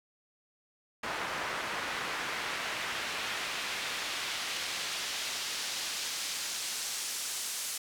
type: noise with band-pass filter sweep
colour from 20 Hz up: pink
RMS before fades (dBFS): -36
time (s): 1.03-7.78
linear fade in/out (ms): 5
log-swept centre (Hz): 1300 to 7900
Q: 0.83
effects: none